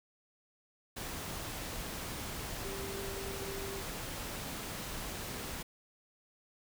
sine tone in noise, 392 Hz, G4, in tune, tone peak -42 dBFS, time 2.64-3.82 s, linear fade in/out 10 ms, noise pink, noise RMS -41 dBFS, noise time 0.96-5.63 s, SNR -4 dB, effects none

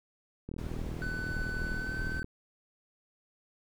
click train, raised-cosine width 3 ms, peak -27 dBFS, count 71, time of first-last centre 0.49-2.244 s, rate 39.9 Hz
brown noise, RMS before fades -38 dBFS, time 0.58-2.2 s, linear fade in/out 5 ms
triangle tone with pitch glide, 1500 to 1532.4 Hz, F#6 to G6, +23 to -40 cents, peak -34 dBFS, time 1.02-2.23 s, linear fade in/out 0 ms, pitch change +37 cents, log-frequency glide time 1.71-1.95 s
effects none

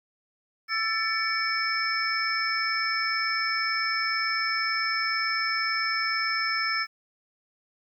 sine tone cluster, 1330 / 1757 / 2259 / 5270 Hz, E6 / A6 / C#7 / E8, +15 / -3 / +32 / -1 cents, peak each -30 dBFS, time 0.68-6.87 s, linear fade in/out 50 ms, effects 10-bit

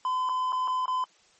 triangle tone with dropouts, 1018 Hz, C6, 48 cents flat, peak -23 dBFS, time 0.05-1.04 s, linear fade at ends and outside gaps 1 ms, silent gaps 0.29-0.294 / 0.522-0.528 / 0.676-0.68 / 0.857-0.88 s, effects white hiss -61 dBFS RMS until 1.39 s + MP3 32 kbps

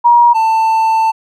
sine / triangle tone pair in turn, 952 / 890 Hz, A#5 / A5, +36 / +20 cents, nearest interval minor second, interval 116 cents, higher first, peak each -4 / -7 dBFS, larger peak first, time 0.04-0.34 / 0.34-1.12 s, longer second, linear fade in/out 20 ms, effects none

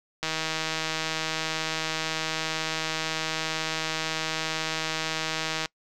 click train, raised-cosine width 0.2 ms, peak -11 dBFS, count 864, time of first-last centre 0.23-5.658 s, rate 159 Hz, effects noise-tail reverb RT60 0.1 s tail -25 dB re dry

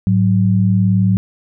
sine tone pair together, 107 / 186.03 Hz, A2 / F#3, -48 / +10 cents, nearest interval minor seventh, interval 958 cents, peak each -13 dBFS, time 0.07-1.17 s, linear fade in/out 0 ms, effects none

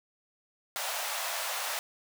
pink high-pass noise, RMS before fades -34 dBFS, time 0.76-1.79 s, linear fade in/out 0 ms, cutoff 580 Hz, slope 48 dB/octave, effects none

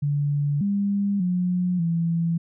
sine tone with pitch steps, 144.5 / 200.8 / 179.9 / 167.3 Hz, D3 / G3 / F#3 / E3, -28 / +42 / -48 / +26 cents, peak -20 dBFS, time 0.02-2.38 s, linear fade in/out 10 ms, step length 590 ms, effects none

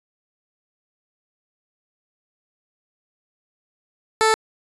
15% pulse tone, 440 Hz, A4, in tune, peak -8 dBFS, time 4.21-4.34 s, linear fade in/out 0 ms, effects resampled to 24000 Hz

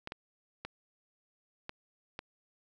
clicks, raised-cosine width 0.3 ms, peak -23 dBFS, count 5, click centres 0.074 / 0.121 / 0.65 / 1.694 / 2.191 s, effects none

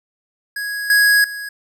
square tone with level steps, 1661.2 Hz, G#6, in tune, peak -23 / -11 / -27 dBFS, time 0.56-1.49 s, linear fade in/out 5 ms, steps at 0.9 / 1.24 s, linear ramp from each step 2 ms, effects none

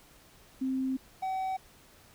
sine / triangle tone pair in turn, 262.6 / 758.8 Hz, C4 / F#5, +6 / +43 cents, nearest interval octave + tritone, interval 1837 cents, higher second, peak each -28 dBFS, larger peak neither, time 0.61-0.97 / 1.22-1.57 s, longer first, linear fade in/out 10 ms, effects pink hiss -58 dBFS RMS until 2.14 s

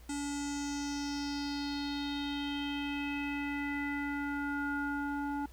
square tone with low-pass filter sweep, 285.8 Hz, D4, 47 cents flat, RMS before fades -36 dBFS, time 0.09-5.46 s, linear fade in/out 5 ms, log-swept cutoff 8100 to 1100 Hz, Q 4.8, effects added 60 Hz sine -51 dBFS peak until 5.52 s + pink hiss -61 dBFS RMS until 5.52 s

